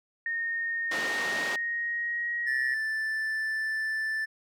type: tone with pitch glide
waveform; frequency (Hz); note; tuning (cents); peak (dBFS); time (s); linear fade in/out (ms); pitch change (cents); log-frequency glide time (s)
sine; 1843 to 1892.6; A#6 to A#6; -20 to +26; -28; 0.26-2.74; 2; +46; 0.99-2.3
type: band-pass noise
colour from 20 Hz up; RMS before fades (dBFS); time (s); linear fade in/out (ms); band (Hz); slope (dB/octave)
pink; -35; 0.91-1.56; 5; 360 to 5400; 12
type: tone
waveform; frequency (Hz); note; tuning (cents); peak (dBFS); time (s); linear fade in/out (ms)
triangle; 1762; A6; +2; -26; 2.46-4.26; 20
effects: none